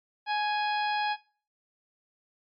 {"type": "harmonic tone with a mistuned harmonic", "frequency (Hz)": 830.6, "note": "G#5", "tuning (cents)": 0, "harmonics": [1, 2, 3, 4, 5, 6], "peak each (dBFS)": [-27, -33, -37, -39, -41, -42], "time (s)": [0.26, 1.17], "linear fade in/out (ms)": 50, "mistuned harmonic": 1, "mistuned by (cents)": 20, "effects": ["noise-tail reverb RT60 0.4 s tail -19 dB re dry", "MP3 48 kbps"]}